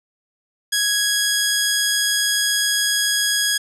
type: tone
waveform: 10% pulse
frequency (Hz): 1661.2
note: G#6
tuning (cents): 0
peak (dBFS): -8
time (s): 0.72-3.58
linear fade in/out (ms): 10
effects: low-pass 12000 Hz 12 dB/octave